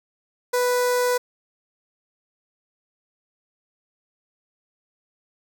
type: tone with notch filter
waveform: sawtooth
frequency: 493.9 Hz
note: B4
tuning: in tune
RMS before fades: -21 dBFS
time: 0.53-1.18 s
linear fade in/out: 10 ms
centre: 2900 Hz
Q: 1.3
effects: none